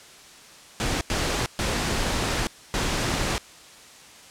pink noise bursts at uneven times, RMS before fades -25 dBFS, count 4, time 0.8-1.01 / 1.1-1.46 / 1.59-2.47 / 2.74-3.38 s, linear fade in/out 0 ms, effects white hiss -47 dBFS RMS until 4.3 s + low-pass 8000 Hz 12 dB/octave

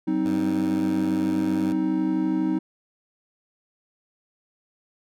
triangle chord, C diminished, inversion second, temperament just, 188.37 / 261.6 / 314 Hz, Gb3 / C4 / Eb4, +31 / 0 / +16 cents, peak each -26 / -25 / -21 dBFS, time 0.07-2.59 s, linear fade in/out 10 ms
10% pulse tone with vibrato, 98 Hz, G2, in tune, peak -26 dBFS, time 0.25-1.73 s, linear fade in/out 5 ms, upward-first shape triangle, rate 9.1 Hz, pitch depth 36 cents each way
effects none

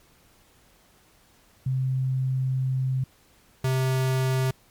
sine / square tone pair in turn, 130.81 / 130.81 Hz, C3 / C3, 0 / 0 cents, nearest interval unison, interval 0 cents, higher neither, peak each -22 dBFS, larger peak neither, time 1.66-3.04 / 3.64-4.51 s, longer first, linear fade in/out 5 ms, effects pink hiss -59 dBFS RMS until 4.7 s + MP3 96 kbps

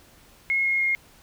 sine tone with pitch steps, 2164 / 2152 / 2139 Hz, C#7 / C7 / C7, -42 / +48 / +38 cents, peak -20 dBFS, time 0.5-0.95 s, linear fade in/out 0 ms, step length 150 ms, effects pink hiss -54 dBFS RMS until 1.22 s

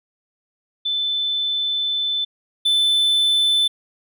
sine / triangle tone pair in turn, 3520 / 3520 Hz, A7 / A7, 0 / 0 cents, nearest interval unison, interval 0 cents, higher neither, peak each -19 / -13 dBFS, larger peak second, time 0.85-2.25 / 2.65-3.68 s, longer first, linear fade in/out 10 ms, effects none

